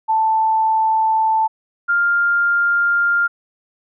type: tone pair in turn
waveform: sine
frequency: 882 / 1400.1 Hz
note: A5 / F6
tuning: +4 / +4 cents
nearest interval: minor sixth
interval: 800 cents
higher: second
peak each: -13 dBFS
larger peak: neither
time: 0.08-1.48 / 1.88-3.28 s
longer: neither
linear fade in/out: 20 ms
effects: none